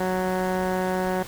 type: tone with low-pass filter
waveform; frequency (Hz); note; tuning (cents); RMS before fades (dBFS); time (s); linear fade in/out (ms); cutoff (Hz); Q
15% pulse; 185; F#3; 0; -25; 0-1.23; 5; 1300; 2.5
effects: pink hiss -40 dBFS RMS until 1.27 s